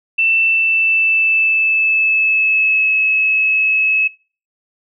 sine tone with pitch glide, 2669 to 2583 Hz, E7 to E7, +21 to -36 cents, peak -11 dBFS, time 0.18-4.08 s, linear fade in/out 10 ms, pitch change -57 cents, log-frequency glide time 0.43-2.92 s, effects noise-tail reverb RT60 0.4 s tail -24 dB re dry

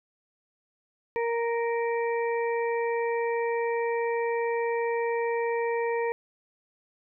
harmonic tone, 466.2 Hz, A#4, in tune, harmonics 1 / 2 / 4 / 5, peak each -26 / -32 / -37 / -39 dBFS, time 1.16-6.12 s, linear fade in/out 0 ms, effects none

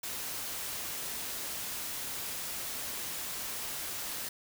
white noise, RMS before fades -38 dBFS, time 0.03-4.29 s, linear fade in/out 5 ms, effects none

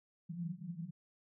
white band-pass noise, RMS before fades -43 dBFS, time 0.29-0.91 s, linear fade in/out 10 ms, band 160 to 180 Hz, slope 96 dB/octave, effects none

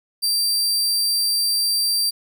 sawtooth tone, 4699 Hz, D8, in tune, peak -15 dBFS, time 0.22-2.11 s, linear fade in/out 20 ms, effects none

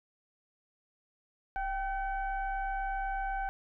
sine tone with frequency modulation, 780 Hz, G5, 9 cents flat, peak -31 dBFS, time 1.56-3.49 s, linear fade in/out 0 ms, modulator 746 Hz, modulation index 0.87, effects none

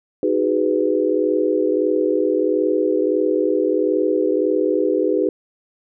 sine chord, G# minor seventh, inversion second, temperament just, 311.5 / 373.8 / 415.3 / 498.4 Hz, D#4 / F#4 / G#4 / B4, +2 / +18 / 0 / +16 cents, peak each -21 dBFS, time 0.23-5.29 s, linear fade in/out 2 ms, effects none

